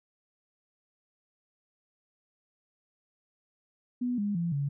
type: tone with pitch steps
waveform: sine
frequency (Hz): 246.3 / 204.7 / 170.18 / 141.46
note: B3 / G#3 / F3 / C#3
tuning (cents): -5 / -25 / -45 / +35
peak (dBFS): -27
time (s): 4.01-4.69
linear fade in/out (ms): 10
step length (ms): 170
effects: none